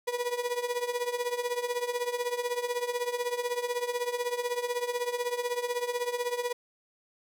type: tone with tremolo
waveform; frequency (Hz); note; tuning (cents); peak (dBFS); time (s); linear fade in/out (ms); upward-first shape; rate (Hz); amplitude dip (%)
35% pulse; 486.3; B4; -27; -24; 0.07-6.53; 10; triangle; 16; 85
effects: none